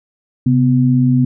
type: tone pair together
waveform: sine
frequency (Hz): 132.49 / 250.1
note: C3 / B3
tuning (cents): +22 / +22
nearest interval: major seventh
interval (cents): 1100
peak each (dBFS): -12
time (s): 0.46-1.25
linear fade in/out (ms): 5
effects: none